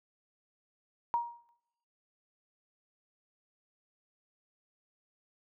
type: tone with exponential decay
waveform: sine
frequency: 945 Hz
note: A#5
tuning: 23 cents sharp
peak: -24 dBFS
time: 1.14-1.49 s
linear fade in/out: 0 ms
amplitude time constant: 76 ms
effects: noise-tail reverb RT60 0.8 s tail -20 dB re dry